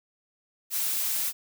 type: noise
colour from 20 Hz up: blue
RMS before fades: -28 dBFS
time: 0.7-1.33 s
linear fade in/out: 50 ms
effects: none